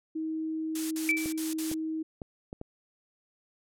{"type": "tone", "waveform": "sine", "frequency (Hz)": 317.3, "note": "D#4", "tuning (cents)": 34, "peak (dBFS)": -30, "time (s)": [0.15, 2.03], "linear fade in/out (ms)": 10}
{"type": "noise bursts", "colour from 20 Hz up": "blue", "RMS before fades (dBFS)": -34, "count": 5, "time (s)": [0.75, 1.742], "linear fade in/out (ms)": 5, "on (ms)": 160, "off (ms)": 48}
{"type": "tone with exponential decay", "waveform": "sine", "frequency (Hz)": 2321, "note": "D7", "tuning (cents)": -21, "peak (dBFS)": -20, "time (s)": [1.09, 1.39], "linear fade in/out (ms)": 1, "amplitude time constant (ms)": 64}
{"type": "clicks", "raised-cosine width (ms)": 2, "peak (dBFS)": -25, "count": 5, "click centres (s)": [1.259, 1.715, 2.218, 2.529, 2.614]}
{"effects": ["low-pass 11000 Hz 12 dB/octave"]}